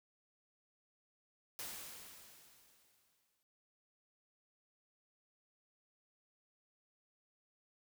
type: noise with exponential decay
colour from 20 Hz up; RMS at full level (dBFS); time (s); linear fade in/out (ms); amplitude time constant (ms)
white; -44; 1.59-3.43; 0; 400
effects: none